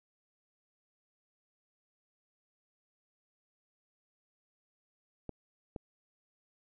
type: clicks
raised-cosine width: 2 ms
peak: -26 dBFS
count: 2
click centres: 5.293 / 5.762 s
effects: none